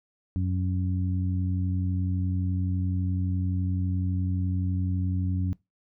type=harmonic tone; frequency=91.8 Hz; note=F#2; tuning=13 cents flat; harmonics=1 / 2 / 3; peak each=-25 / -31 / -35 dBFS; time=0.36-5.53 s; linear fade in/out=0 ms; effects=noise-tail reverb RT60 0.2 s tail -21 dB re dry